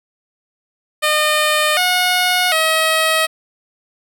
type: tone with pitch steps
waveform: 10% pulse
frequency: 608 / 726 / 638 Hz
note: D#5 / F#5 / D#5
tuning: -40 / -33 / +43 cents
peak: -5 dBFS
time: 1.02-3.27 s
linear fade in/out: 20 ms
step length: 750 ms
effects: none